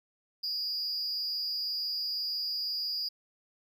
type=tone with amplitude modulation; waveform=triangle; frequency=4868 Hz; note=D#8; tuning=39 cents flat; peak=-26 dBFS; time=0.43-3.09 s; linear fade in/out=10 ms; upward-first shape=sine; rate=226 Hz; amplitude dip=85%; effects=none